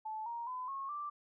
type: tone with pitch steps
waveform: sine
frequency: 870 / 937.8 / 1011 / 1089.8 / 1174.8 Hz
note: A5 / A#5 / B5 / C#6 / D6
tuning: -20 / +10 / +40 / -30 / 0 cents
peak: -38 dBFS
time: 0.05-1.1 s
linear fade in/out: 10 ms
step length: 210 ms
effects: none